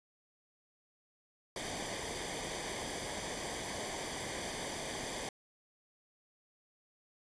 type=noise with comb filter; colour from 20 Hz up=pink; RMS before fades=-40 dBFS; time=1.56-5.29 s; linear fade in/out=2 ms; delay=0.74 ms; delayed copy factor=-0.7; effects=resampled to 22050 Hz